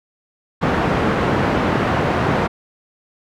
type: band-pass noise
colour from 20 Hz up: pink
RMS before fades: -18 dBFS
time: 0.61-2.48 s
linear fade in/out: 20 ms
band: 100 to 1600 Hz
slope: 12 dB/octave
effects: none